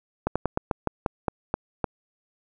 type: slowing click train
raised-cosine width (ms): 1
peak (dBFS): -9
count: 10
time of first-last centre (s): 0.27-1.842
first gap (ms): 86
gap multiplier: 1.17
effects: none